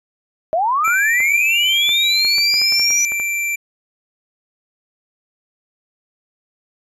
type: linear sweep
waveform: sine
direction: up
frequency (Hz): 612 to 5950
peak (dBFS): -14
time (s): 0.53-3.05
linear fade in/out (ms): 0
type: tone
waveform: square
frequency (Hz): 2349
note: D7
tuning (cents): 0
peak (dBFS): -19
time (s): 0.84-3.56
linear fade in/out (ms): 10
type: clicks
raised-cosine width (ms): 0.5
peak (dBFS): -17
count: 12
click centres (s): 0.878 / 1.204 / 1.892 / 2.249 / 2.383 / 2.541 / 2.616 / 2.723 / 2.797 / 2.906 / 3.12 / 3.199
effects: resampled to 32000 Hz